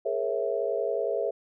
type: chord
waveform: sine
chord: A# half-diminished seventh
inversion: third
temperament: equal with one note detuned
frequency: 415.3 / 466.2 / 543.6 / 659.3 Hz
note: G#4 / A#4 / C#5 / E5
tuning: 0 / 0 / -34 / 0 cents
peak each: -31 dBFS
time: 0.05-1.31 s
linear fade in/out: 10 ms
effects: none